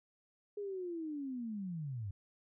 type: linear sweep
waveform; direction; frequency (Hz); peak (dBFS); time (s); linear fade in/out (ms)
sine; down; 416.8 to 91.9; -38; 0.57-2.11; 5
effects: none